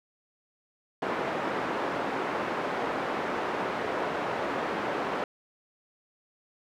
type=band-pass noise; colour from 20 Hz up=pink; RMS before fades=-31 dBFS; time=1.02-5.24 s; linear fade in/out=2 ms; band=340 to 1500 Hz; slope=12 dB/octave; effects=none